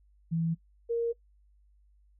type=tone pair in turn; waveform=sine; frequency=164.81 / 466.2 Hz; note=E3 / A#4; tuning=0 / 0 cents; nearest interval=octave + tritone; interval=1800 cents; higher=second; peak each=-26 dBFS; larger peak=neither; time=0.31-0.55 / 0.89-1.13 s; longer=neither; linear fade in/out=20 ms; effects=noise-tail reverb RT60 0.1 s tail -21 dB re dry + added 50 Hz sine -60 dBFS peak until 2.19 s